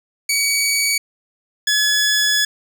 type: tone pair in turn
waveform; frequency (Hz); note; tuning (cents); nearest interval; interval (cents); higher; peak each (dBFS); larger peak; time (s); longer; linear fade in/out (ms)
15% pulse; 2264 / 1699.7; C#7 / G#6; +36 / +40; perfect fourth; 496; first; -9 / -8; second; 0.29-0.98 / 1.67-2.45; second; 5
effects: none